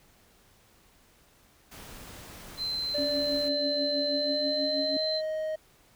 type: noise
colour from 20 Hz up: pink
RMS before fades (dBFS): -46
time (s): 1.71-3.49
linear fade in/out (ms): 10
type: tone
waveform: sine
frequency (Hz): 4088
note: C8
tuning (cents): -41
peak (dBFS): -29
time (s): 2.57-5.22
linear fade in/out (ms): 50
type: tone with pitch glide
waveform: triangle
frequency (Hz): 587.3 to 625.8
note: D5 to D#5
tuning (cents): 0 to +10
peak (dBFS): -27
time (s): 2.94-5.56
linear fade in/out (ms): 10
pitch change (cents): +110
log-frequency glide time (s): 4.1-5.02
type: tone with tremolo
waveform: sine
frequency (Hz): 278.6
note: C#4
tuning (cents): +9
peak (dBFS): -29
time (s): 2.98-4.97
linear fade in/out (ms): 2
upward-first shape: triangle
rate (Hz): 6.2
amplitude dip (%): 85
effects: pink hiss -61 dBFS RMS until 5.95 s